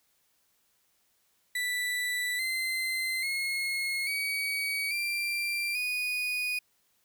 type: tone with pitch steps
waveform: 35% pulse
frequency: 1975.5 / 2067 / 2162 / 2261 / 2366 / 2475 Hz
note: B6 / C7 / C#7 / C#7 / D7 / D#7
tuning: 0 / -22 / -44 / +34 / +12 / -10 cents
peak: -27 dBFS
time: 1.55-6.59 s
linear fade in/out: 5 ms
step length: 840 ms
effects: white hiss -71 dBFS RMS until 7.04 s

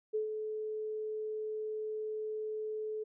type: tone with ADSR envelope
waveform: sine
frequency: 431.4 Hz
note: A4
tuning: 34 cents flat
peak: -29 dBFS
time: 0.13-3.04 s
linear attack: 21 ms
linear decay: 120 ms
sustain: -6 dB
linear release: 13 ms
effects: none

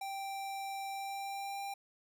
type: tone with pitch glide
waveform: square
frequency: 784 to 794.5 Hz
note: G5 to G5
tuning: 0 to +23 cents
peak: -39 dBFS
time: 0.01-1.74 s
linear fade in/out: 5 ms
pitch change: +23 cents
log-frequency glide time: 0.91-1.62 s
effects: none

